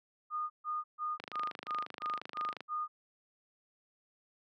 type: tone bursts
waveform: sine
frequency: 1225 Hz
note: D#6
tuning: 27 cents flat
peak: -33 dBFS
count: 8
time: 0.3-2.88 s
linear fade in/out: 50 ms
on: 200 ms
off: 140 ms
type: click train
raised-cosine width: 0.3 ms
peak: -25 dBFS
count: 37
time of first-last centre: 1.2-2.606 s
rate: 25.6 Hz
effects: high-pass 200 Hz 12 dB/octave